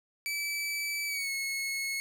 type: tone with pitch glide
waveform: sawtooth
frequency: 2307 to 2184 Hz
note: D7 to C#7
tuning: -31 to -26 cents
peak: -28 dBFS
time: 0.26-2 s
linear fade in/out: 0 ms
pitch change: -95 cents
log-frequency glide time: 1.07-1.31 s
effects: none